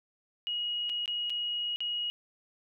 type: tone with dropouts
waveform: sine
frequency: 2894 Hz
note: F#7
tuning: 39 cents flat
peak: -30 dBFS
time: 0.47-2.1 s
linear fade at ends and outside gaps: 0 ms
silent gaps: 0.894-0.898 / 1.058-1.078 / 1.297-1.302 / 1.76-1.805 s
effects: none